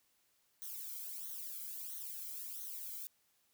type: noise with flanger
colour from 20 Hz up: violet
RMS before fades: -45 dBFS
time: 0.62-3.07 s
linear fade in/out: 0 ms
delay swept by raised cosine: 0.4 to 1.12 ms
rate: 1.5 Hz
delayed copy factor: -0.9
effects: white hiss -75 dBFS RMS until 3.53 s